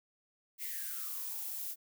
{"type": "noise with high-pass filter sweep", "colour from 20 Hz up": "violet", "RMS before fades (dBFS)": -40, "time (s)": [0.58, 1.76], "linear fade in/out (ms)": 50, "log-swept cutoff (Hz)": [2200, 530], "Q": 9.1, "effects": []}